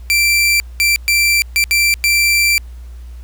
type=tone bursts at uneven times; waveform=sawtooth; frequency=2349 Hz; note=D7; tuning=in tune; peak=-7 dBFS; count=6; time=0.1-0.6 / 0.8-0.96 / 1.08-1.42 / 1.56-1.64 / 1.71-1.94 / 2.04-2.58 s; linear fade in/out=0 ms; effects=added 60 Hz sine -29 dBFS peak until 3.23 s + pink hiss -51 dBFS RMS until 3.23 s